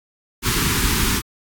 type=band-stop noise; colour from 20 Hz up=pink; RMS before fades=-19 dBFS; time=0.42-1.22 s; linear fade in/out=50 ms; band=410 to 940 Hz; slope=48 dB/octave; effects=AAC 64 kbps